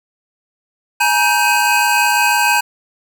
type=tone cluster; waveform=square; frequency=841 / 947 / 1559 / 2527 Hz; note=G#5 / A#5 / G6 / D#7; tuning=+22 / +27 / -10 / +26 cents; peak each=-18 dBFS; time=1-2.61 s; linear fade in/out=10 ms; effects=none